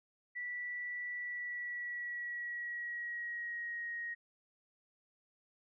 sine tone with pitch glide, 1959 to 1880.3 Hz, B6 to A#6, -15 to +14 cents, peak -38 dBFS, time 0.35-4.15 s, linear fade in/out 20 ms, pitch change -71 cents, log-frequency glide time 1.14-3.91 s, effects none

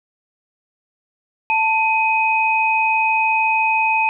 sine tone pair together, 887 / 2513 Hz, A5 / D#7, +14 / +17 cents, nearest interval octave + tritone, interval 1803 cents, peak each -17 dBFS, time 1.5-4.09 s, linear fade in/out 0 ms, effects none

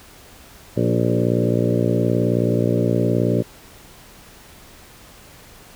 harmonic tone with a mistuned harmonic, 59 Hz, A#1, 22 cents sharp, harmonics 2 / 3 / 4 / 5 / 6 / 7 / 8 / 9 / 10, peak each -21 / -23 / -24 / -25 / -26 / -26 / -27 / -28 / -28 dBFS, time 0.76-3.43 s, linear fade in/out 20 ms, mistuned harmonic 6, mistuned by +18 cents, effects pink hiss -45 dBFS RMS until 5.75 s

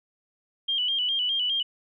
sine tone with vibrato, 3082 Hz, G7, 30 cents flat, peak -23 dBFS, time 0.68-1.63 s, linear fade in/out 10 ms, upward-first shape square, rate 4.9 Hz, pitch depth 67 cents each way, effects none

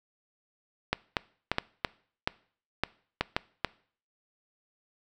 clicks, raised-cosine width 0.3 ms, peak -9 dBFS, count 10, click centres 0.93 / 1.168 / 1.516 / 1.584 / 1.848 / 2.275 / 2.836 / 3.21 / 3.365 / 3.647 s, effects noise-tail reverb RT60 0.5 s tail -22 dB re dry

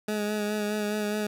20% pulse tone with vibrato, 210 Hz, G#3, 19 cents sharp, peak -22 dBFS, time 0.08-1.27 s, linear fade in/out 5 ms, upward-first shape sine, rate 4.8 Hz, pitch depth 24 cents each way, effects none

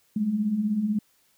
sine beating tone pair, 197 / 213 Hz, G3 / G#3, +9 / +44 cents, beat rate 16 Hz, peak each -31 / -23 dBFS, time 0.16-0.99 s, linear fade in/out 5 ms, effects white hiss -65 dBFS RMS until 1.37 s

